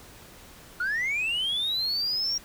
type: linear sweep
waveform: sine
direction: up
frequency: 1396.9 to 5640 Hz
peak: -23 dBFS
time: 0.8-2.38 s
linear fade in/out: 5 ms
effects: tanh soft clip ceiling -23 dBFS + pink hiss -49 dBFS RMS until 2.44 s